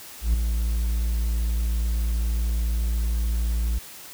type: tone with ADSR envelope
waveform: triangle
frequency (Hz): 57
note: A#1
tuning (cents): -38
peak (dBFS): -13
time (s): 0.21-3.79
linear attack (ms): 130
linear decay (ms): 4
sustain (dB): -6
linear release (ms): 13
effects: white hiss -42 dBFS RMS until 4.13 s